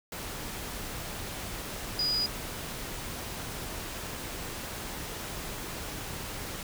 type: tone in noise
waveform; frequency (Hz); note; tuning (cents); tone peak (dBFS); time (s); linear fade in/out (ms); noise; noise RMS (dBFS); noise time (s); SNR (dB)
sine; 4924; D#8; -19; -26; 1.99-2.26; 2; pink; -38; 0.12-6.63; +9
effects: none